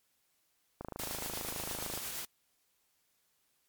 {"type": "click train", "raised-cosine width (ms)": 1, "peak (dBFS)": -26, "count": 32, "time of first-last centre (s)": [0.81, 1.975], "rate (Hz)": 26.6}
{"type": "noise with tremolo", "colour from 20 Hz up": "white", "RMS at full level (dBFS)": -39, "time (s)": [0.99, 2.25], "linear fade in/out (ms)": 2, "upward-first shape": "sine", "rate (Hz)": 8.6, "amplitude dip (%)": 30}
{"effects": ["white hiss -75 dBFS RMS until 3.68 s", "MP3 96 kbps"]}